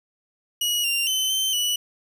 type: tone with pitch steps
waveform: sawtooth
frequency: 2907 / 2782 / 3053 / 3095 / 2953 Hz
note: F#7 / F7 / G7 / G7 / F#7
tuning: -31 / -7 / -46 / -23 / -4 cents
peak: -18 dBFS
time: 0.61-1.76 s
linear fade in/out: 5 ms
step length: 230 ms
effects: none